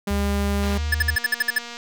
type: tone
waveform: sawtooth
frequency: 201.4 Hz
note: G3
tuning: 47 cents sharp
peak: -19 dBFS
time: 0.07-0.78 s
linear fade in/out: 5 ms
type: tone with pitch glide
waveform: sine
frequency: 73.42 to 75.4 Hz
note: D2 to D2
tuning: 0 to +46 cents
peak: -22 dBFS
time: 0.1-1.16 s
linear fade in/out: 10 ms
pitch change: +46 cents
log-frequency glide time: 0.37-0.94 s
type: click train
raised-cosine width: 0.2 ms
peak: -19 dBFS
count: 271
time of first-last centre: 0.63-1.769 s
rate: 237 Hz
type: tone bursts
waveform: square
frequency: 1729 Hz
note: A6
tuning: 31 cents flat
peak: -17 dBFS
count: 9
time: 0.92-1.585 s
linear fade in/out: 5 ms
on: 25 ms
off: 55 ms
effects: none